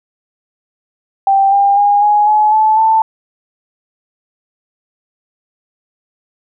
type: tone with pitch steps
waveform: sine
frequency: 784 / 800 / 816.3 / 833 / 850 / 867.4 / 885.1 Hz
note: G5 / G5 / G#5 / G#5 / G#5 / A5 / A5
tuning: 0 / +35 / -30 / +5 / +40 / -25 / +10 cents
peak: -7 dBFS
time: 1.27-3.02 s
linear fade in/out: 2 ms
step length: 250 ms
effects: none